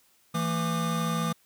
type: tone cluster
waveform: square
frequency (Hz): 165.7 / 224.9 / 1194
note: E3 / A3 / D6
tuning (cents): +9 / +38 / +28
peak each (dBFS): -29 / -33 / -33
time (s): 0.34-1.33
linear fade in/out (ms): 10
effects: white hiss -64 dBFS RMS until 1.45 s